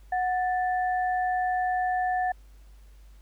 sine tone pair together, 734.7 / 1760 Hz, F#5 / A6, -12 / 0 cents, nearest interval octave + minor third, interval 1512 cents, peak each -24 / -33 dBFS, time 0.12-2.32 s, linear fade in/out 5 ms, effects added 50 Hz sine -48 dBFS peak until 3.21 s + pink hiss -64 dBFS RMS until 3.21 s

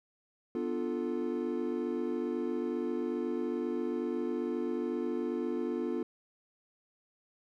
triangle chord, B half-diminished seventh, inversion none, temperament equal with one note detuned, 246.9 / 294.7 / 349.2 / 440 Hz, B3 / D4 / F4 / A4, 0 / +6 / 0 / 0 cents, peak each -34 / -37 / -33 / -36 dBFS, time 0.55-6.03 s, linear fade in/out 2 ms, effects none

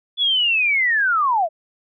sine linear sweep, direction down, 3460 to 609 Hz, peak -15 dBFS, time 0.17-1.49 s, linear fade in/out 50 ms, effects none

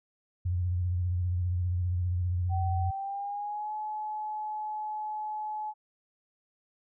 sine tone with vibrato, 89.2 Hz, F2, 37 cents sharp, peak -26 dBFS, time 0.45-2.91 s, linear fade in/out 10 ms, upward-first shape sine, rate 15 Hz, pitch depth 50 cents each way
sine tone with pitch glide, 765 to 853.7 Hz, G5 to G#5, -42 to +47 cents, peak -32 dBFS, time 2.49-5.74 s, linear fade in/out 50 ms, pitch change +189 cents, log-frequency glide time 2.8-3.73 s
effects none

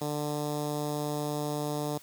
10% pulse tone with notch filter, 148.3 Hz, D3, 17 cents sharp, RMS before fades -32 dBFS, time 0.01-1.98 s, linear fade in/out 5 ms, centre 2200 Hz, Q 0.67, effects white hiss -54 dBFS RMS until 2.02 s + high-pass 80 Hz 12 dB/octave

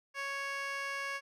15% pulse tone with band-pass filter, 554.4 Hz, C#5, in tune, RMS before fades -38 dBFS, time 0.14-1.21 s, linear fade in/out 50 ms, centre 2400 Hz, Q 0.79, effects none

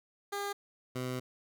15% pulse tone pair in turn, 403.5 / 127.09 Hz, G#4 / C3, -50 / -50 cents, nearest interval octave + minor sixth, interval 2000 cents, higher first, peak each -28 dBFS, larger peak neither, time 0.32-0.53 / 0.95-1.2 s, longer second, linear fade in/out 10 ms, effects none

